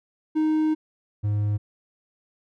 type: tone pair in turn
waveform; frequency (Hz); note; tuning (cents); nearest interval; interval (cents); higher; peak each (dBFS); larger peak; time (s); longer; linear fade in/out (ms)
triangle; 311.1 / 104.04; D#4 / G#2; 0 / +4; octave + perfect fifth; 1896; first; -17 / -19; first; 0.35-0.75 / 1.23-1.58; first; 20
effects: none